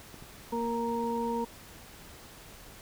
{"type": "clicks", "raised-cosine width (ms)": 3, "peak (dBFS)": -35, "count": 3, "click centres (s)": [0.143, 0.225, 1.039]}
{"type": "harmonic tone", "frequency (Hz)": 233.1, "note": "A#3", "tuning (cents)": 0, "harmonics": [1, 2, 4], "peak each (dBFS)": [-33, -33, -33], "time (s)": [0.52, 1.45], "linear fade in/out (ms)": 10}
{"effects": ["pink hiss -50 dBFS RMS until 2.81 s"]}